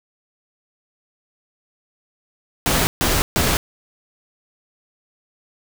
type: noise bursts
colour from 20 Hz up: pink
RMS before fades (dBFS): -18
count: 3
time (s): 2.66-3.57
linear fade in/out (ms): 0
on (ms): 210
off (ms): 140
effects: none